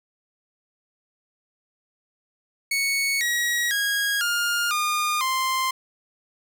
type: tone with pitch steps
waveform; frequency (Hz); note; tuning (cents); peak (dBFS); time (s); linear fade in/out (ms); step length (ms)
sawtooth; 2217 / 1907.8 / 1641.8 / 1412.9 / 1215.8 / 1046.3; C#7 / A#6 / G#6 / F6 / D#6 / C6; 0 / +40 / -20 / +20 / -40 / 0; -18; 2.71-5.71; 5; 500
effects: none